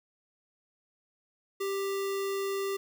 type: tone with sample-and-hold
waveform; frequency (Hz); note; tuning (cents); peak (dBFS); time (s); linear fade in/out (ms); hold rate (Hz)
sine; 392.6; G4; +3; -29; 1.6-2.77; 10; 1575
effects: none